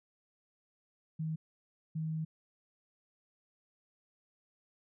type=tone bursts at uneven times; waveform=sine; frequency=158.5 Hz; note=D#3; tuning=32 cents sharp; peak=-33 dBFS; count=2; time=1.19-1.36 / 1.95-2.25 s; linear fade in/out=10 ms; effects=none